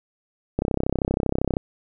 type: click train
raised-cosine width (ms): 2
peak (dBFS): -8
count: 33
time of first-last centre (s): 0.59-1.569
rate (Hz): 32.7
effects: none